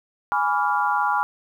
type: chord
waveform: sine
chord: G# diminished seventh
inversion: none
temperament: equal with one note detuned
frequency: 830.6 / 987.8 / 1153.8 / 1396.9 Hz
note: G#5 / B5 / D6 / F6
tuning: 0 / 0 / -31 / 0 cents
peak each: -23 / -24 / -26 / -25 dBFS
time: 0.32-1.23 s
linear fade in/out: 0 ms
effects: 9-bit